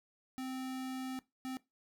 square tone bursts at uneven times, 260 Hz, C4, 11 cents flat, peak -39 dBFS, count 2, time 0.38-1.19 / 1.45-1.57 s, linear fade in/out 0 ms, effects noise-tail reverb RT60 0.2 s tail -19 dB re dry

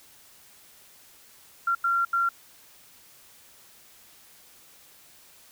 sine tone bursts at uneven times, 1376 Hz, F6, 26 cents flat, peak -21 dBFS, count 3, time 1.67-1.75 / 1.84-2.05 / 2.13-2.29 s, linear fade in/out 5 ms, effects white hiss -54 dBFS RMS until 5.51 s

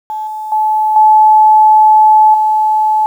sine tone with level steps, 862 Hz, A5, 36 cents flat, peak -17 / -19 / -9 / -3 / -8 dBFS, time 0.1-3.06 s, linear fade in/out 0 ms, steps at 0.27 / 0.52 / 0.96 / 2.34 s, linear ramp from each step 2 ms, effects 7-bit

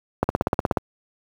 click train, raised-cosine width 1 ms, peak -4 dBFS, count 10, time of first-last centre 0.23-0.772 s, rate 16.6 Hz, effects high-pass 60 Hz 12 dB/octave + 7-bit

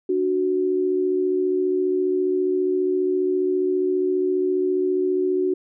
sine tone pair together, 295.2 / 370 Hz, D4 / F#4, +9 / 0 cents, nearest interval major third, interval 391 cents, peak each -26 / -19 dBFS, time 0.09-5.54 s, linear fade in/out 5 ms, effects none

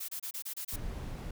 blue noise bursts, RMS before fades -39 dBFS, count 7, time 0-0.763 s, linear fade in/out 10 ms, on 85 ms, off 28 ms
brown noise, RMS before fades -39 dBFS, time 0.72-1.31 s, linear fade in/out 5 ms
effects none

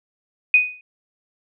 sine tone with exponential decay, 2489 Hz, D#7, in tune, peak -7 dBFS, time 0.54-0.81 s, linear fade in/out 2 ms, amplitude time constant 58 ms, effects none

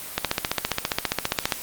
click train, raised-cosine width 0.2 ms, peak -3 dBFS, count 21, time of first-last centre 0.18-1.522 s, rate 14.9 Hz, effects white hiss -36 dBFS RMS until 1.62 s + Opus 24 kbps

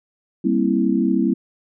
sine chord, C dominant seventh, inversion second, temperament equal with one note detuned, 196 / 233.1 / 265.9 / 329.6 Hz, G3 / Bb3 / C4 / E4, 0 / 0 / +28 / 0 cents, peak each -21 dBFS, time 0.44-1.34 s, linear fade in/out 10 ms, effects none

